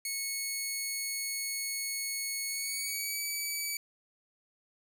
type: tone with pitch glide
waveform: 10% pulse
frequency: 2200 to 2289 Hz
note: C#7 to D7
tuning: -14 to -45 cents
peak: -24 dBFS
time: 0.05-3.77 s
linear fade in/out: 2 ms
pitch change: +69 cents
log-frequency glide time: 2.47-3.22 s
effects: none